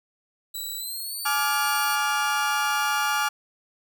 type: tone with pitch glide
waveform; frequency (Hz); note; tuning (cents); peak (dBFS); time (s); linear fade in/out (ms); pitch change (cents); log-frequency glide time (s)
10% pulse; 3942 to 4502; B7 to C#8; -4 to +26; -24; 0.54-1.96; 10; +230; 0.77-1.15
type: chord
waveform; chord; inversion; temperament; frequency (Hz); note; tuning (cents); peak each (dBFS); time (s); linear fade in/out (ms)
35% pulse; D diminished; second; just; 845.8 / 1174.7 / 1409.6; Ab5 / D6 / F6; +31 / 0 / +16; -25 / -26 / -24; 1.25-3.29; 10
effects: none